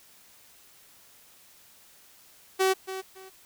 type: tone with echo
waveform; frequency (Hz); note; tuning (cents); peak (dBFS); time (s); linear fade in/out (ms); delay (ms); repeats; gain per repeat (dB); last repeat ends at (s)
sawtooth; 380; F#4; +46; -17; 2.59-2.74; 20; 280; 2; -12; 3.3
effects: white hiss -56 dBFS RMS until 3.45 s